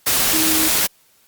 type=tone in noise; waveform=sine; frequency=316.8 Hz; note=D#4; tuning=31 cents sharp; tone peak=-21 dBFS; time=0.33-0.69 s; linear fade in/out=10 ms; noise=white; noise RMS=-17 dBFS; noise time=0.06-0.87 s; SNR=-7 dB; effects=white hiss -56 dBFS RMS until 1.27 s + Opus 48 kbps